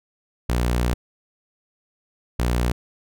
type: tone pair in turn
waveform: sawtooth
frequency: 60.2 / 60.2 Hz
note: B1 / B1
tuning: -44 / -44 cents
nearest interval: unison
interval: 0 cents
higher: neither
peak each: -15 dBFS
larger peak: neither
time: 0.49-0.94 / 2.39-2.72 s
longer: first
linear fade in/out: 5 ms
effects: none